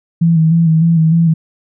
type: tone with vibrato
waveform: sine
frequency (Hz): 163.5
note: E3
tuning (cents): -14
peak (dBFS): -7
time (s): 0.21-1.34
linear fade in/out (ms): 10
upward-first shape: square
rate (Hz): 3.3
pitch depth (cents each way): 37
effects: none